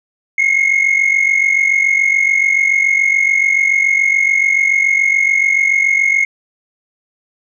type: tone pair together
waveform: sine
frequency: 2137 / 2184 Hz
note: C7 / C#7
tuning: +36 / -26 cents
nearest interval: unison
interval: 38 cents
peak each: -11 dBFS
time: 0.38-6.25 s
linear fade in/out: 5 ms
effects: tanh soft clip ceiling -7 dBFS